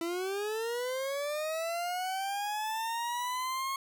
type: linear sweep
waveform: 40% pulse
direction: up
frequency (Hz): 329.6 to 1089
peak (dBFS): -31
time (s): 0.01-3.76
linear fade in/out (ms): 2
effects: none